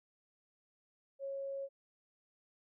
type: tone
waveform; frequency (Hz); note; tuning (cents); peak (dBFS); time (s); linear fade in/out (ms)
sine; 549; C#5; -17; -38; 1.19-1.69; 50
effects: none